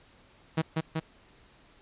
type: tone with echo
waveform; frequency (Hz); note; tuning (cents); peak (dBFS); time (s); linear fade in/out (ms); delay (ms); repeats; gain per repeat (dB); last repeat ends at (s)
sawtooth; 160; D#3; +49; -20; 0.57-0.62; 10; 190; 2; -2; 1
effects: pink hiss -59 dBFS RMS until 1.81 s + resampled to 8000 Hz